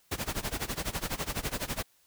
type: noise with tremolo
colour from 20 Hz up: pink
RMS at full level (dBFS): -31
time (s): 0.11-1.83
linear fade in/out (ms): 10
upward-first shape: sine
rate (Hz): 12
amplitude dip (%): 90
effects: white hiss -66 dBFS RMS until 2.06 s